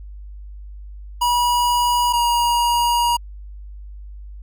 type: tone pair in turn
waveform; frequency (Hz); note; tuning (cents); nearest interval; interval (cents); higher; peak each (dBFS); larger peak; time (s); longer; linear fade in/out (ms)
square; 968 / 953; B5 / A#5; -35 / +38; unison; 27; first; -16; neither; 1.21-2.13 / 2.13-3.17; second; 10
effects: added 50 Hz sine -33 dBFS peak until 4.42 s